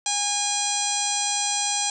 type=harmonic tone with a mistuned harmonic; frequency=817 Hz; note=G#5; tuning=29 cents flat; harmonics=1 / 2 / 3 / 4 / 5 / 6 / 7 / 8 / 9 / 10; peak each=-29 / -39 / -34 / -32 / -31 / -36 / -29 / -37 / -29 / -31 dBFS; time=0.06-1.9 s; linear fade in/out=2 ms; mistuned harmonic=7; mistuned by=+51 cents; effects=none